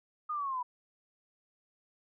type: linear sweep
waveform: sine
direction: down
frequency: 1244.5 to 971 Hz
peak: -32 dBFS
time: 0.29-0.63 s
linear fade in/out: 10 ms
effects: none